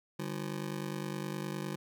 25% pulse ring-modulated tone, 170.6 Hz, F3, 40 cents flat, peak -29 dBFS, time 0.19-1.76 s, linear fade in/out 5 ms, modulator 24.9 Hz, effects none

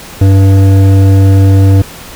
sine tone with hard clipping, 97.1 Hz, G2, 16 cents flat, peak -4 dBFS, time 0.21-1.82 s, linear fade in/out 5 ms, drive 11 dB, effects pink hiss -29 dBFS RMS until 2.15 s

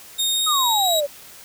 sawtooth tone with pitch glide, 3700 to 3842 Hz, A#7 to B7, -14 to -48 cents, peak -16 dBFS, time 0.18-1.01 s, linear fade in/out 20 ms, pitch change +66 cents, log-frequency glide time 0.31-0.89 s
sine exponential sweep, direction down, 1289 to 554.4 Hz, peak -19 dBFS, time 0.46-1.07 s, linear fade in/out 20 ms
effects white hiss -43 dBFS RMS until 1.44 s

